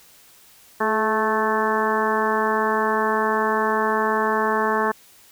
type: harmonic tone with a mistuned harmonic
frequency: 218.7 Hz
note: A3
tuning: 10 cents flat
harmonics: 1 / 2 / 3 / 4 / 5 / 6 / 7 / 8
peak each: -28 / -24 / -29 / -25 / -24 / -31 / -30 / -28 dBFS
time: 0.8-4.92 s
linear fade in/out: 10 ms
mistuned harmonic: 2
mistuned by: -29 cents
effects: white hiss -51 dBFS RMS until 5.31 s